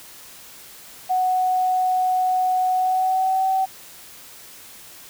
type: tone with pitch glide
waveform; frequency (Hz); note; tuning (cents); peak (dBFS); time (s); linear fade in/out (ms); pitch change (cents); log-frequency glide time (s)
sine; 740 to 763; F#5 to G5; 0 to -47; -17; 1.09-3.66; 20; +53; 2.74-3.46
effects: white hiss -43 dBFS RMS until 5.09 s